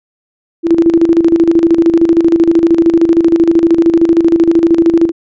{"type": "tone with tremolo", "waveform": "sine", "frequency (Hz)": 333.7, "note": "E4", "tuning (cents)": 21, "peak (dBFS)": -3, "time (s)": [0.63, 5.12], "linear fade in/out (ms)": 50, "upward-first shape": "square", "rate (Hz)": 13, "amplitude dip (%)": 65, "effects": ["resampled to 16000 Hz"]}